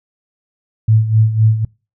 sine tone with tremolo, 110 Hz, A2, in tune, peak -6 dBFS, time 0.88-1.65 s, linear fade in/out 5 ms, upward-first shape sine, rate 3.9 Hz, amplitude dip 70%, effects noise-tail reverb RT60 0.3 s tail -25 dB re dry

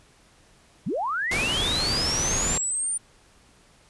sine linear sweep, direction up, 123.47 to 9220 Hz, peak -24 dBFS, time 0.86-2.98 s, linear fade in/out 10 ms
pink noise, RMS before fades -28 dBFS, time 1.31-2.58 s, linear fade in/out 5 ms
effects pink hiss -57 dBFS RMS until 3.89 s + resampled to 24000 Hz

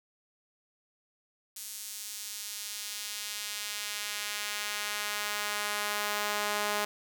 sawtooth tone with high-pass filter sweep, 207.7 Hz, G#3, in tune, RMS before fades -35 dBFS, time 1.56-6.85 s, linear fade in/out 5 ms, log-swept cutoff 7200 to 710 Hz, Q 0.75, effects none

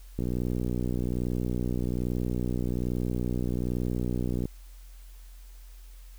click train, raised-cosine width 3 ms, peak -17 dBFS, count 262, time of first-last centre 0.19-4.455 s, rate 61.2 Hz, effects added 43 Hz sine -44 dBFS peak until 6.18 s + white hiss -59 dBFS RMS until 6.18 s

